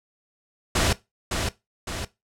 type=noise with echo; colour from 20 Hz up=pink; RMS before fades=-21 dBFS; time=0.75-0.93 s; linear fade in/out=5 ms; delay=560 ms; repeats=2; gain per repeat=-5 dB; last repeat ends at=2.05 s; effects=noise-tail reverb RT60 0.2 s tail -18 dB re dry + low-pass 9000 Hz 12 dB/octave